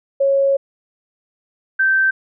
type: tone pair in turn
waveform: sine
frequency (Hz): 550 / 1555.6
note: C#5 / G6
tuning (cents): -14 / -14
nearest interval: octave + tritone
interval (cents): 1800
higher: second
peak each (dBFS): -12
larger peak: neither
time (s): 0.2-0.57 / 1.79-2.11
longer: first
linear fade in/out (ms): 10
effects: none